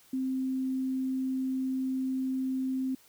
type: tone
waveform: sine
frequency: 261.6 Hz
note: C4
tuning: in tune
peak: -28 dBFS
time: 0.13-2.95 s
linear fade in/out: 5 ms
effects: white hiss -60 dBFS RMS until 3.08 s